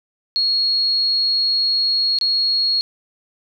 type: tone with dropouts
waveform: sine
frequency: 4308 Hz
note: C8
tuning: 50 cents sharp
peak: -15 dBFS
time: 0.36-2.81 s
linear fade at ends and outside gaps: 0 ms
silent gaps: 2.187-2.212 s
effects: none